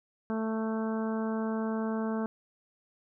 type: harmonic tone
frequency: 221.2 Hz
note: A3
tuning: 9 cents sharp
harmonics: 1 / 2 / 3 / 4 / 5 / 6 / 7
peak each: -30 / -36 / -40 / -42 / -44 / -46 / -47 dBFS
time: 0.3-2.26 s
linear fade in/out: 0 ms
effects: none